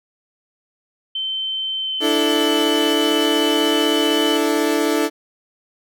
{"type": "tone with pitch glide", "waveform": "sine", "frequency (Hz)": [3091, 3005], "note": ["G7", "F#7"], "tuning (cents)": [-25, 26], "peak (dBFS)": -21, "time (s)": [1.15, 4.37], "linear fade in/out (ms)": 5, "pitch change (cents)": -49, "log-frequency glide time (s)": [1.8, 2.45]}
{"type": "chord", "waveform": "35% pulse", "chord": "D suspended second", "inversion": "none", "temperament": "equal", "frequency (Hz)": [293.7, 329.6, 440], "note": ["D4", "E4", "A4"], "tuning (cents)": [0, 0, 0], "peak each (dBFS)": -19, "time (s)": [2, 5.1], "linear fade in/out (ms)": 50}
{"effects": []}